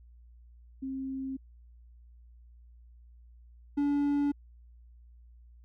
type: tone pair in turn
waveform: sine / triangle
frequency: 266.4 / 286.8 Hz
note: C4 / D4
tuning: +31 / -41 cents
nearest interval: minor second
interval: 128 cents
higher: second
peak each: -33 / -23 dBFS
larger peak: second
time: 0.82-1.37 / 3.77-4.32 s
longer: neither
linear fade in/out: 10 ms
effects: added 59 Hz sine -52 dBFS peak until 5.64 s